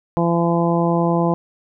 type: harmonic tone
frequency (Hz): 169.8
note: F3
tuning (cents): -48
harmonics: 1 / 2 / 3 / 4 / 5 / 6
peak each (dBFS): -18 / -21 / -23 / -24 / -25 / -26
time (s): 0.17-1.34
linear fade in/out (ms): 0
effects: none